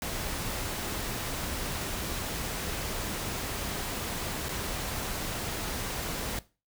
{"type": "noise with dropouts", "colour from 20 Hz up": "pink", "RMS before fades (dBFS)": -34, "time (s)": [0.02, 6.39], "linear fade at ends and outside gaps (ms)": 1, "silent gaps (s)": [4.485, 4.491], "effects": ["noise-tail reverb RT60 0.3 s tail -18 dB re dry"]}